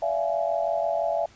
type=tone cluster; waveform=sine; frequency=576 / 667 / 713 / 836 Hz; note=D5 / E5 / F5 / G#5; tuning=-34 / +20 / +36 / +11 cents; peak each=-29 / -25 / -31 / -32 dBFS; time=0.02-1.26 s; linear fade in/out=5 ms; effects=pink hiss -54 dBFS RMS until 1.35 s + resampled to 16000 Hz